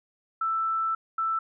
sine tone pair in turn, 1325 / 1325 Hz, E6 / E6, +9 / +9 cents, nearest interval unison, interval 0 cents, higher neither, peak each -24 dBFS, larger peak neither, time 0.41-0.95 / 1.18-1.39 s, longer first, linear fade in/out 5 ms, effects none

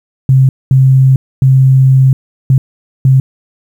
sine tone bursts at uneven times, 132.4 Hz, C3, 21 cents sharp, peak -3 dBFS, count 5, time 0.29-0.49 / 0.71-1.16 / 1.42-2.13 / 2.5-2.58 / 3.05-3.2 s, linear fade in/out 2 ms, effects 7-bit

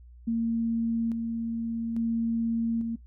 sine tone with tremolo, 229.3 Hz, A#3, 28 cents flat, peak -24 dBFS, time 0.27-2.96 s, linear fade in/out 10 ms, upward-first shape square, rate 0.59 Hz, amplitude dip 35%, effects noise-tail reverb RT60 0.1 s tail -18 dB re dry + added 60 Hz sine -47 dBFS peak until 3.06 s

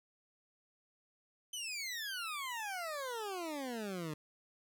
20% pulse exponential sweep, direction down, 3097 to 148 Hz, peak -34 dBFS, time 1.53-4.14 s, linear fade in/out 5 ms, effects none

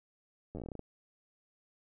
slowing click train, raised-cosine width 2 ms, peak -29 dBFS, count 12, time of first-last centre 0.55-0.793 s, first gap 10 ms, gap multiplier 1.15, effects none

